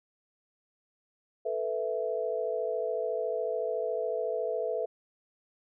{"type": "chord", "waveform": "sine", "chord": "A suspended second", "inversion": "none", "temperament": "equal", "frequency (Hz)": [440, 493.9, 659.3], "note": ["A4", "B4", "E5"], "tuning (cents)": [0, 0, 0], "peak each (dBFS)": -33, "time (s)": [1.45, 4.86], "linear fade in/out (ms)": 10, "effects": []}